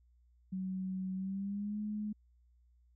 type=tone with pitch glide; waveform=sine; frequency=187.8 to 210.8 Hz; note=F#3 to G#3; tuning=+26 to +26 cents; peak=-35 dBFS; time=0.52-2.13 s; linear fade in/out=10 ms; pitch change=+200 cents; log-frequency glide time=1.15-1.79 s; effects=added 60 Hz sine -64 dBFS peak until 2.95 s